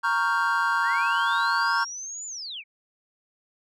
triangle chord, G half-diminished seventh, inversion first, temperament equal, 932.3 / 1108.7 / 1396.9 / 1568 Hz, Bb5 / Db6 / F6 / G6, 0 / 0 / 0 / 0 cents, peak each -25 dBFS, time 0.03-1.85 s, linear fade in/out 20 ms
sine linear two-way sweep, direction up then down, 1642 to 7100 to 2160 Hz, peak -33 dBFS, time 0.81-2.64 s, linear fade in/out 50 ms, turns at 2.26 s
effects none

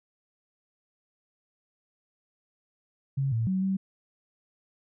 sine tone with pitch steps, 136.6 / 113.5 / 188.4 / 192 Hz, C#3 / A#2 / F#3 / G3, -25 / -46 / +32 / -36 cents, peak -24 dBFS, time 3.17-3.77 s, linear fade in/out 10 ms, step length 150 ms, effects none

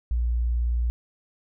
sine tone, 59.2 Hz, A#1, 27 cents sharp, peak -21 dBFS, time 0.11-0.9 s, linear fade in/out 0 ms, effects none

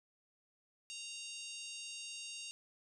harmonic tone, 928 Hz, A#5, 8 cents flat, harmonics 3 / 4 / 5 / 6 / 7 / 8 / 9 / 10, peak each -48 / -53 / -52 / -56 / -52 / -59 / -54 / -59 dBFS, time 0.9-2.51 s, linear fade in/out 0 ms, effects 13-bit

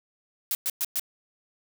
blue noise bursts, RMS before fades -27 dBFS, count 4, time 0.51-0.996 s, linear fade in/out 0 ms, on 39 ms, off 110 ms, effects none

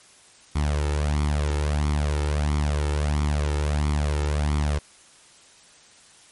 sawtooth tone with flanger, 74 Hz, D2, 14 cents sharp, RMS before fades -23 dBFS, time 0.55-4.79 s, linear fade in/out 10 ms, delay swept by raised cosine 0.89 to 2.29 ms, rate 1.5 Hz, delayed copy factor +0.65, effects white hiss -52 dBFS RMS until 6.31 s + MP3 48 kbps

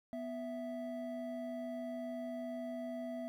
triangle tone pair together, 247.2 / 659.3 Hz, B3 / E5, +2 / 0 cents, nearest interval octave + perfect fourth, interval 1698 cents, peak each -40 / -40 dBFS, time 0.13-3.28 s, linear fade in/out 0 ms, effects 12-bit

